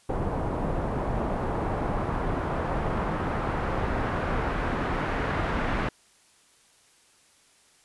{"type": "noise with low-pass filter sweep", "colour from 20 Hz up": "pink", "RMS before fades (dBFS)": -28, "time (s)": [0.09, 5.89], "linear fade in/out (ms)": 5, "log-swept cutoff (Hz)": [770, 1800], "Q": 1.1, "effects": ["white hiss -60 dBFS RMS until 7.84 s", "resampled to 24000 Hz"]}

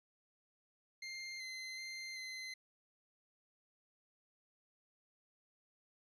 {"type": "tone with pitch steps", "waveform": "25% pulse", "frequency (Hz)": [2106, 2060, 2087, 2055], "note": ["C7", "C7", "C7", "C7"], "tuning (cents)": [11, -28, -5, -32], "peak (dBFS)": -40, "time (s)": [1.02, 2.54], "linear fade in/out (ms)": 5, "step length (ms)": 380, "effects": ["resampled to 22050 Hz"]}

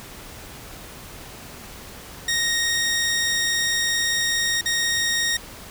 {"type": "tone with dropouts", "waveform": "15% pulse", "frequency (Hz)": 1864.7, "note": "A#6", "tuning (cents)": 0, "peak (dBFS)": -14, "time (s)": [2.28, 5.37], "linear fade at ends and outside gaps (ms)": 5, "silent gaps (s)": [4.612, 4.657], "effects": ["pink hiss -40 dBFS RMS until 5.7 s"]}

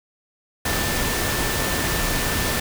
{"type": "tone in noise", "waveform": "sine", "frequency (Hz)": 1778, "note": "A6", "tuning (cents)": 18, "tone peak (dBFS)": -31, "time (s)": [0.65, 2.6], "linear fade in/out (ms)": 5, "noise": "pink", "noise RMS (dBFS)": -23, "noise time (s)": [0.65, 2.6], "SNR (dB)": -11, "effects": []}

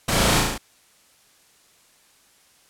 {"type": "noise with echo", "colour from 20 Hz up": "pink", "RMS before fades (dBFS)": -22, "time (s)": [0.08, 0.4], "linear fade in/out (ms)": 5, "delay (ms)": 36, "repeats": 5, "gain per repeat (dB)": -2, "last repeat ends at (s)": 0.58, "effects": ["white hiss -57 dBFS RMS until 2.69 s", "low-pass 11000 Hz 12 dB/octave"]}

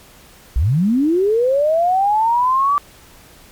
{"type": "linear sweep", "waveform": "sine", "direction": "up", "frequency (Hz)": [51.91, 1168], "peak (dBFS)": -12, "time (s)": [0.56, 2.78], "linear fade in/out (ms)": 0, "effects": ["pink hiss -45 dBFS RMS until 3.51 s", "MP3 96 kbps"]}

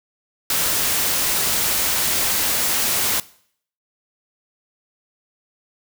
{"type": "noise", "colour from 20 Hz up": "white", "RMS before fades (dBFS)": -20, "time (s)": [0.5, 3.2], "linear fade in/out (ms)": 2, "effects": ["noise-tail reverb RT60 0.6 s tail -20 dB re dry"]}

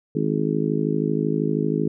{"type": "harmonic tone", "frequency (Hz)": 52.8, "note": "G#1", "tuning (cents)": 29, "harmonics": [3, 4, 5, 6, 7, 8], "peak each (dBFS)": [-25, -27, -26, -27, -30, -27], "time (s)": [0.15, 1.88], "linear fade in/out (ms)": 5, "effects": []}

